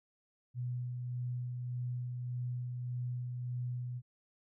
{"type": "tone with tremolo", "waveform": "sine", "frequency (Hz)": 123.47, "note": "B2", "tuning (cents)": 0, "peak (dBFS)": -34, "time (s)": [0.54, 4.02], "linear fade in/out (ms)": 50, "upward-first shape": "sine", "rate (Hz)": 1.7, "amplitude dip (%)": 30, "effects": []}